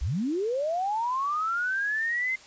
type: linear sweep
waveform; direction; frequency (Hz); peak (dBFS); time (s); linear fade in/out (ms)
sine; up; 46.25 to 2093; -25; 0.01-2.36; 10
effects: white hiss -50 dBFS RMS until 2.46 s + resampled to 16000 Hz